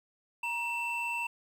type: tone pair together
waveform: triangle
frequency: 945.8 / 2675 Hz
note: A#5 / E7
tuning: +25 / +25 cents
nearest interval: octave + tritone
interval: 1800 cents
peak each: -34 / -31 dBFS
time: 0.43-1.27 s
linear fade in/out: 5 ms
effects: 10-bit